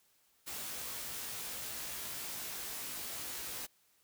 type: noise with comb filter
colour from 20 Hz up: white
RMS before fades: -42 dBFS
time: 0.46-3.67 s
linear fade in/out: 20 ms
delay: 18 ms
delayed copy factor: +0.95
effects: white hiss -71 dBFS RMS until 4.03 s